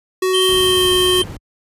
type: tone with pitch glide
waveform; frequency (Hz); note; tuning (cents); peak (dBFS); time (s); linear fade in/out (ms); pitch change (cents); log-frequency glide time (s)
square; 373.2 to 365.5; F#4 to F#4; +15 to -21; -15; 0.22-1.22; 5; -36; 0.46-0.91
type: tone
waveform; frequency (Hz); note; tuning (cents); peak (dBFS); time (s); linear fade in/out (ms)
square; 3136; G7; 0; -16; 0.33-1.24; 20
type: noise with tremolo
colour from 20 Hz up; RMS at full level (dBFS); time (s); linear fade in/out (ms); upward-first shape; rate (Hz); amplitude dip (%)
violet; -26; 0.41-1.2; 5; triangle; 5.4; 30
type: noise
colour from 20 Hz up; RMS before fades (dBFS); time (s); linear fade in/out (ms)
brown; -26; 0.48-1.37; 5
effects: high-pass 60 Hz 12 dB/octave + resampled to 32000 Hz